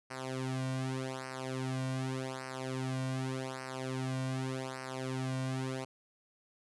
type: tone with flanger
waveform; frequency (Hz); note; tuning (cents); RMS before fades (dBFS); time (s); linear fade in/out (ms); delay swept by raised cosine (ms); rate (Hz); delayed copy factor
sawtooth; 130.81; C3; 0; -37; 0.1-5.85; 10; 0.28 to 2.38; 0.85; -0.95
effects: resampled to 24000 Hz